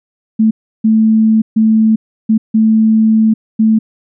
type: tone bursts at uneven times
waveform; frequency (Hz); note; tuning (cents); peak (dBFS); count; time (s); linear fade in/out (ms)
sine; 220; A3; 0; -6; 6; 0.39-0.51 / 0.84-1.42 / 1.56-1.96 / 2.29-2.38 / 2.54-3.34 / 3.59-3.79; 10
effects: none